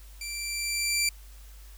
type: tone with level ramp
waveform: 15% pulse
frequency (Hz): 2349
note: D7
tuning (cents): 0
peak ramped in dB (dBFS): -28 to -16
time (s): 0.21-1.09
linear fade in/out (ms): 2
effects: added 50 Hz sine -45 dBFS peak until 1.77 s + white hiss -56 dBFS RMS until 1.77 s